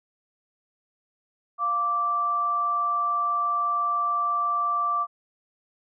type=tone pair together; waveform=sine; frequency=698.5 / 1169.5 Hz; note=F5 / D6; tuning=0 / -8 cents; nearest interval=major sixth; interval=892 cents; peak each=-34 / -22 dBFS; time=1.58-5.07 s; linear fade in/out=50 ms; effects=none